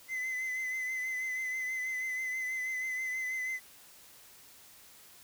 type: tone with vibrato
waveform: triangle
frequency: 2037 Hz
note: C7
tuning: 47 cents flat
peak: -31 dBFS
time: 0.08-3.6 s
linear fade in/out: 50 ms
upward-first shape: triangle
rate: 6.2 Hz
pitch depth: 38 cents each way
effects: white hiss -56 dBFS RMS until 5.23 s